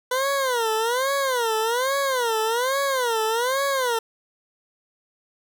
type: tone with vibrato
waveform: 20% pulse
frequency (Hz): 493.9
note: B4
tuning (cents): 0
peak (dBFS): -16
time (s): 0.11-3.99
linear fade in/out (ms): 5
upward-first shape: sine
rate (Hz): 1.2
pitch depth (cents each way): 210
effects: none